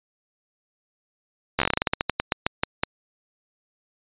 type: slowing click train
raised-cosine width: 0.3 ms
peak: -4 dBFS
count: 19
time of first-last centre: 1.59-2.835 s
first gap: 12 ms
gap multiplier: 1.18
effects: resampled to 8000 Hz